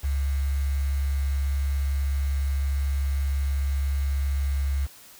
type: tone with quantisation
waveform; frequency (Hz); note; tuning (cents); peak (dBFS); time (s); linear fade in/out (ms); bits
sine; 69.3; C#2; 0; -22; 0.03-4.87; 20; 7
effects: white hiss -49 dBFS RMS until 5.19 s